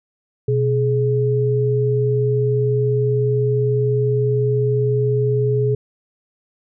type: tone pair together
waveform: sine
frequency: 125 / 420.9 Hz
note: B2 / G#4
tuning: +21 / +23 cents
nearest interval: octave + major sixth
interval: 2102 cents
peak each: -17 / -18 dBFS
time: 0.48-5.75 s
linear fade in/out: 5 ms
effects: none